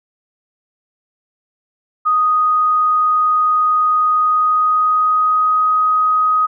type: tone with pitch glide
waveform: sine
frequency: 1244.5 to 1255.3 Hz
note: D#6 to D#6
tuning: 0 to +15 cents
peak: -11 dBFS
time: 2.05-6.47 s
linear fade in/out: 20 ms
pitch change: +15 cents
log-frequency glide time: 4.17-5.68 s
effects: none